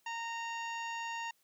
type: harmonic tone with a mistuned harmonic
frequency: 924 Hz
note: A#5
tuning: 16 cents flat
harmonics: 1 / 2 / 3 / 4 / 5 / 6 / 7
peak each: -39 / -43 / -44 / -55 / -58 / -58 / -53 dBFS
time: 0.06-1.31 s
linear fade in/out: 5 ms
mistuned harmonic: 7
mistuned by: +86 cents
effects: white hiss -73 dBFS RMS until 1.43 s + high-pass 100 Hz 12 dB/octave